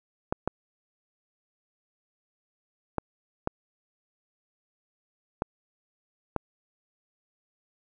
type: clicks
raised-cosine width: 1 ms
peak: -12 dBFS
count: 6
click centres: 0.325 / 0.476 / 2.983 / 3.474 / 5.421 / 6.363 s
effects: none